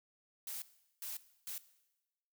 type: noise bursts at uneven times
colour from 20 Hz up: blue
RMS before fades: -43 dBFS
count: 3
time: 0.47-0.62 / 1.02-1.17 / 1.47-1.58 s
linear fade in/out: 2 ms
effects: noise-tail reverb RT60 1.0 s tail -17 dB re dry